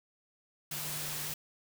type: tone in noise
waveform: sine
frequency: 150.4 Hz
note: D3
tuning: 42 cents sharp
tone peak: -46 dBFS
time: 0.71-1.34 s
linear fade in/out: 5 ms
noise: white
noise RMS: -38 dBFS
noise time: 0.71-1.34 s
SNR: -11 dB
effects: none